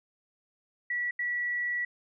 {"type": "tone bursts at uneven times", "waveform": "sine", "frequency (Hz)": 1943, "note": "B6", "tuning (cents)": -29, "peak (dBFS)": -28, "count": 2, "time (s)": [[0.9, 1.11], [1.19, 1.85]], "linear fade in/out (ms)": 5, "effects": []}